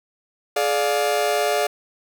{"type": "chord", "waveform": "40% pulse", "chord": "D diminished", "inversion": "second", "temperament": "just", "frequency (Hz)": [422.9, 587.3, 704.8], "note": ["Ab4", "D5", "F5"], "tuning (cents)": [31, 0, 16], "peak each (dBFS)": [-23, -22, -22], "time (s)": [0.56, 1.67], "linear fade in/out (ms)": 5, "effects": []}